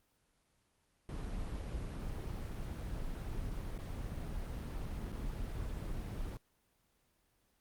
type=noise with dropouts; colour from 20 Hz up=brown; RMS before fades=-40 dBFS; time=1.09-6.37 s; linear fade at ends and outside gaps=1 ms; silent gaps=3.779-3.788 / 5.121-5.125 s; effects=pink hiss -75 dBFS RMS until 7.6 s + Opus 24 kbps